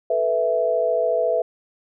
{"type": "chord", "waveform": "sine", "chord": "A suspended second", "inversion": "none", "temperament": "equal", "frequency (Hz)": [440, 493.9, 659.3], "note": ["A4", "B4", "E5"], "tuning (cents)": [0, 0, 0], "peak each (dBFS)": [-26, -22, -20], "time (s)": [0.1, 1.42], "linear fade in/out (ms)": 5, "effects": []}